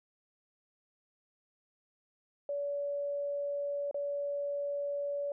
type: tone with dropouts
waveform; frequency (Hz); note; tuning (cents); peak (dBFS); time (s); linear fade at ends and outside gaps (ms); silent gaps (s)
sine; 571; D5; -49; -32; 2.49-5.32; 2; 3.912-3.944
effects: none